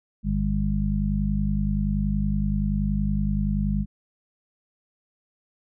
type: harmonic tone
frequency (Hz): 50.6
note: G#1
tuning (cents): -44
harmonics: 1 / 2 / 3 / 4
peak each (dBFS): -25 / -33 / -28 / -25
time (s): 0.23-3.86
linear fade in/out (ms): 50
effects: none